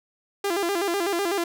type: tone with vibrato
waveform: sawtooth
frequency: 370 Hz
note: F#4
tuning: in tune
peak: -19 dBFS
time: 0.44-1.44 s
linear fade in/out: 5 ms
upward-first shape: square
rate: 8 Hz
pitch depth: 140 cents each way
effects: none